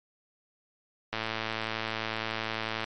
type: click train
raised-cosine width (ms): 0.3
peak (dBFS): -15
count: 191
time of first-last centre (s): 1.13-2.842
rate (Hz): 111
effects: MP3 48 kbps